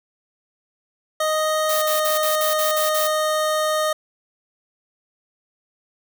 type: tone with pitch glide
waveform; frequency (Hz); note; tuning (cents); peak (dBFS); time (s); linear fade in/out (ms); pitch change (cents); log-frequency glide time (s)
25% pulse; 622.3 to 618.4; D#5 to D#5; 0 to -11; -15; 1.2-3.93; 5; -11; 1.7-1.85
type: noise bursts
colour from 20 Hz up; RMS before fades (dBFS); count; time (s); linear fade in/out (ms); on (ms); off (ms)
blue; -26; 8; 1.69-3.073; 5; 130; 49
effects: none